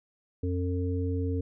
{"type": "harmonic tone", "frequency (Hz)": 90.1, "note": "F#2", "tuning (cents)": -45, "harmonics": [1, 3, 5], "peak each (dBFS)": [-28, -33, -35], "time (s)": [0.43, 1.41], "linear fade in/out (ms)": 5, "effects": []}